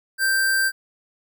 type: tone with sample-and-hold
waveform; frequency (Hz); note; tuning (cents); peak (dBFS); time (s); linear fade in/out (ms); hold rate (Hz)
sine; 1568; G6; 0; -17; 0.18-0.72; 50; 6300
effects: none